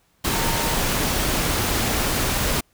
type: tone in noise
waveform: sine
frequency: 917 Hz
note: A#5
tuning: 29 cents flat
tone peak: -29 dBFS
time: 0.32-0.75 s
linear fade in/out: 10 ms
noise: pink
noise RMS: -22 dBFS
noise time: 0.24-2.61 s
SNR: -10 dB
effects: pink hiss -63 dBFS RMS until 2.73 s